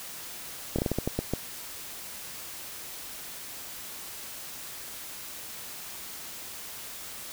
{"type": "slowing click train", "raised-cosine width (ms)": 2, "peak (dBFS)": -13, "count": 9, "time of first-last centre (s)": [0.76, 1.336], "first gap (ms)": 26, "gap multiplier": 1.28, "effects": ["white hiss -41 dBFS RMS until 7.32 s"]}